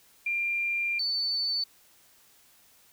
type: tone pair in turn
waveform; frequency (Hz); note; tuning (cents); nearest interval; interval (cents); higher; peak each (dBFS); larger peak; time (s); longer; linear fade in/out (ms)
sine; 2387 / 4506; D7 / C#8; +28 / +28; major seventh; 1100; second; -26; neither; 0.26-0.99 / 0.99-1.64; first; 5
effects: white hiss -60 dBFS RMS until 2.92 s

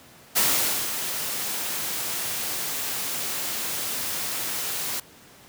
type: noise with ADSR envelope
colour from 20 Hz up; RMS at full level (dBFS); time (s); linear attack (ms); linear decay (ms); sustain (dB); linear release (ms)
white; -20; 0.35-5; 20; 500; -9; 5
effects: pink hiss -50 dBFS RMS until 5.48 s + high-pass 100 Hz 12 dB/octave

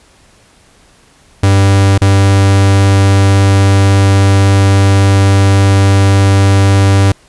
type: tone with dropouts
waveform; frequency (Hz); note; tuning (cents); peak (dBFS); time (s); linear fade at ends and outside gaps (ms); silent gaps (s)
45% pulse; 98.2; G2; +4; -5; 1.43-7.12; 5; 1.98-2.015
effects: pink hiss -46 dBFS RMS until 7.28 s + resampled to 24000 Hz

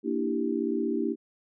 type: chord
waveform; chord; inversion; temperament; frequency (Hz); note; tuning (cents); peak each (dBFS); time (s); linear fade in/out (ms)
sine; E half-diminished seventh; second; equal; 233.1 / 293.7 / 329.6 / 392; Bb3 / D4 / E4 / G4; 0 / 0 / 0 / 0; -31; 0.03-1.16; 50
effects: none

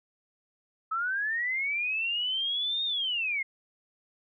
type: linear two-way sweep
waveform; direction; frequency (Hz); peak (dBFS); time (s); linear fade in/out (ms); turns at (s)
sine; up then down; 1278 to 3715 to 2086; -27; 0.91-3.43; 10; 2.84
effects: none

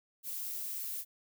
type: noise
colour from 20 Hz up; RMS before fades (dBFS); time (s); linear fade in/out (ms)
violet; -39; 0.23-1.05; 50
effects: none

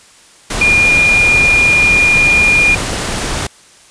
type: tone in noise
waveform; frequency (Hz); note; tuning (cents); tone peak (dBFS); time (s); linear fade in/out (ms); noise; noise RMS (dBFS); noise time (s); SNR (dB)
sine; 2422; D#7; -47; -7; 0.61-2.75; 5; pink; -18; 0.5-3.47; +8
effects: white hiss -43 dBFS RMS until 3.9 s + resampled to 22050 Hz

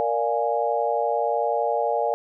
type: chord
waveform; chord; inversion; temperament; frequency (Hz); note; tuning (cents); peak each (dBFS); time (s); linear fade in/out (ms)
sine; Bb dominant seventh; none; equal; 466.2 / 587.3 / 698.5 / 830.6; Bb4 / D5 / F5 / Ab5; 0 / 0 / 0 / 0; -26; 0-2.14; 0
effects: none

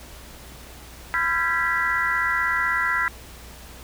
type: tone cluster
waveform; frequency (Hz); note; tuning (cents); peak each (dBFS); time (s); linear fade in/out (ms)
sine; 1006 / 1367 / 1591 / 1667 / 1964; B5 / F6 / G6 / G#6 / B6; +32 / -37 / +25 / +6 / -10; -29 / -25 / -29 / -28 / -24; 1.14-3.08; 0
effects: added 60 Hz sine -44 dBFS peak until 3.83 s + pink hiss -44 dBFS RMS until 3.83 s

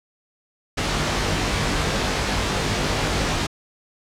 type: noise with comb filter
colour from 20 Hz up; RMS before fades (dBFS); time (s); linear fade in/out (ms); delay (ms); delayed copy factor
pink; -22; 0.77-3.47; 10; 20; +0.85
effects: low-pass 6000 Hz 12 dB/octave

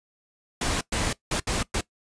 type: noise bursts at uneven times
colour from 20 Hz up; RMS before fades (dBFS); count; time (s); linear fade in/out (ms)
pink; -26; 5; 0.61-0.81 / 0.92-1.13 / 1.31-1.4 / 1.47-1.63 / 1.74-1.81; 5
effects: noise-tail reverb RT60 0.1 s tail -19 dB re dry + resampled to 22050 Hz

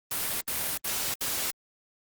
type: noise bursts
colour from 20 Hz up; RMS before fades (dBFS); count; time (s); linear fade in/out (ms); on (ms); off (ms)
white; -30; 4; 0.11-1.508; 5; 300; 66
effects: Opus 32 kbps

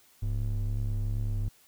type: ring-modulated tone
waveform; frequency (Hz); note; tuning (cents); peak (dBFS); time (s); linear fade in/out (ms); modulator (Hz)
triangle; 69.3; C#2; 0; -22; 0.22-1.49; 10; 34
effects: white hiss -61 dBFS RMS until 1.67 s

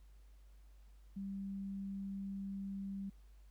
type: tone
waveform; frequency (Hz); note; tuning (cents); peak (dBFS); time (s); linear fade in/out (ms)
sine; 196; G3; 0; -40; 1.16-3.1; 10
effects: added 50 Hz sine -57 dBFS peak until 3.5 s + pink hiss -75 dBFS RMS until 3.5 s

